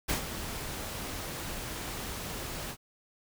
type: noise with ADSR envelope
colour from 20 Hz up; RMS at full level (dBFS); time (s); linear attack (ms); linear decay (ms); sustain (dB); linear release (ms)
pink; -28; 0.08-2.77; 20; 110; -10; 68
effects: none